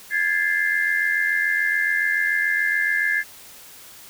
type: tone cluster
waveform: sine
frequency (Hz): 1641 / 1728 / 2087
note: G#6 / A6 / C7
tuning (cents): -21 / -32 / -5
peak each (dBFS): -23 / -22 / -24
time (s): 0.1-3.24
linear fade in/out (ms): 50
effects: white hiss -44 dBFS RMS until 4.09 s